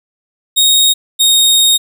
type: tone pair in turn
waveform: sawtooth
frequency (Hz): 3741 / 3723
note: A#7 / A#7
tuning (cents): +5 / -3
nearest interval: unison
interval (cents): 8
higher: first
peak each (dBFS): -4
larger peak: neither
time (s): 0.56-0.94 / 1.19-1.78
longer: second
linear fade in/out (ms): 20
effects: none